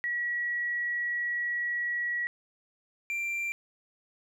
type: tone pair in turn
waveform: sine / triangle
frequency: 1924 / 2363 Hz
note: B6 / D7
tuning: -46 / +10 cents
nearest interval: major third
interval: 356 cents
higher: second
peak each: -28 dBFS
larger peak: neither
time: 0.04-2.27 / 3.1-3.52 s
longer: first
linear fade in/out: 0 ms
effects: none

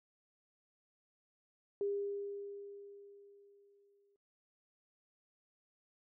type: tone with exponential decay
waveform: sine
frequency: 402.8 Hz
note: G4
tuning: 47 cents sharp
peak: -32 dBFS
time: 1.81-4.16 s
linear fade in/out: 1 ms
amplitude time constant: 510 ms
effects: noise-tail reverb RT60 0.1 s tail -22 dB re dry

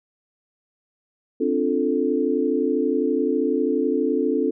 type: chord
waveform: sine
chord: D minor seventh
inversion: third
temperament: equal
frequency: 261.6 / 293.7 / 349.2 / 440 Hz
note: C4 / D4 / F4 / A4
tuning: 0 / 0 / 0 / 0 cents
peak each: -24 / -24 / -26 / -23 dBFS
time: 1.4-4.51 s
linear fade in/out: 10 ms
effects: none

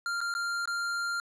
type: tone with dropouts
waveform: square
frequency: 1393 Hz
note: F6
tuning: 5 cents flat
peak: -30 dBFS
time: 0.06-1.2 s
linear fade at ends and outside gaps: 1 ms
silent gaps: 0.206-0.213 / 0.34-0.35 / 0.656-0.675 s
effects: low-pass 8000 Hz 12 dB/octave + 12-bit

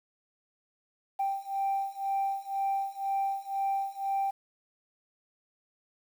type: beating tone pair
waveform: sine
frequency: 784 / 786 Hz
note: G5 / G5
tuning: 0 / +4 cents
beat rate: 2 Hz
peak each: -31 / -30 dBFS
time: 1.19-4.31 s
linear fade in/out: 10 ms
effects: tanh soft clip ceiling -23 dBFS + 9-bit

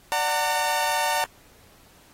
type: chord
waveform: sawtooth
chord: D augmented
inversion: none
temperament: equal with one note detuned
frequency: 587.3 / 740 / 908.9 Hz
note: D5 / F#5 / A#5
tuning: 0 / 0 / -44 cents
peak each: -26 / -24 / -20 dBFS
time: 0.12-1.24 s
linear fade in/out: 0 ms
effects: pink hiss -55 dBFS RMS until 2.13 s + AAC 48 kbps

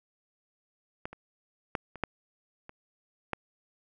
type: clicks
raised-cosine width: 0.5 ms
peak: -20 / -29 / -14 / -28 / -13 / -29 / -15 dBFS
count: 7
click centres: 1.055 / 1.13 / 1.752 / 1.957 / 2.037 / 2.694 / 3.333 s
effects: none

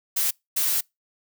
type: noise bursts at uneven times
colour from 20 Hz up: blue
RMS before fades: -23 dBFS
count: 2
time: 0.16-0.31 / 0.56-0.81 s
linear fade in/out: 10 ms
effects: noise-tail reverb RT60 0.2 s tail -26 dB re dry

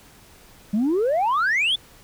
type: exponential sweep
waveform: sine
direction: up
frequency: 196 to 3570 Hz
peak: -16 dBFS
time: 0.73-1.76 s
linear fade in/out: 10 ms
effects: tanh soft clip ceiling -16 dBFS + pink hiss -50 dBFS RMS until 2.03 s

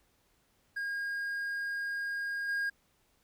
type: tone with level steps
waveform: triangle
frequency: 1625 Hz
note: G#6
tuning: 38 cents flat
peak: -31 / -28 dBFS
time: 0.76-2.7 s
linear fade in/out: 10 ms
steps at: 2.48 s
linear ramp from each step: 10 ms
effects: pink hiss -71 dBFS RMS until 3.23 s

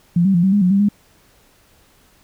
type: tone with pitch steps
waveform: sine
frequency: 172.7 / 194 / 172.3 / 191.5 / 204.8 / 181 / 197.6 / 205.1 Hz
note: F3 / G3 / F3 / G3 / G#3 / F#3 / G3 / G#3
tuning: -19 / -18 / -23 / -40 / -24 / -38 / +14 / -21 cents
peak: -11 dBFS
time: 0.16-0.888 s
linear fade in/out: 5 ms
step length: 91 ms
effects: pink hiss -54 dBFS RMS until 2.23 s

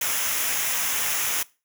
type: noise with comb filter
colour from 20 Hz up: white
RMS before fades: -25 dBFS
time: 0.01-1.43 s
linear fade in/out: 5 ms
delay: 0.23 ms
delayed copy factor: -0.6
effects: noise-tail reverb RT60 0.3 s tail -21 dB re dry

